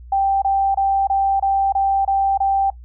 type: tone bursts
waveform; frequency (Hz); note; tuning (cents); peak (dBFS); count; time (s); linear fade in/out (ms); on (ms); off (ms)
sine; 784; G5; 0; -14; 8; 0.12-2.702; 5; 300; 26
effects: noise-tail reverb RT60 0.1 s tail -19 dB re dry + added 60 Hz sine -36 dBFS peak until 2.84 s